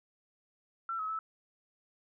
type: tone with pitch steps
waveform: sine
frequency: 1347 / 1280 / 1308 Hz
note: E6 / D#6 / E6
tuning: +37 / +49 / -14 cents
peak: -33 dBFS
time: 0.89-1.19 s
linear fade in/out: 2 ms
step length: 100 ms
effects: none